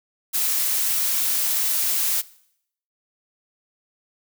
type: noise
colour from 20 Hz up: blue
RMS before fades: -22 dBFS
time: 0.33-2.22 s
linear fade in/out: 20 ms
effects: noise-tail reverb RT60 0.7 s tail -20 dB re dry